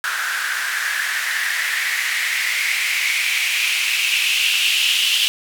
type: noise with band-pass filter sweep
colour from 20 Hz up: blue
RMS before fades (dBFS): -20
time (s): 0.04-5.28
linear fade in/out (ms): 0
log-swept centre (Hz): 1500 to 3000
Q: 5.3
effects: none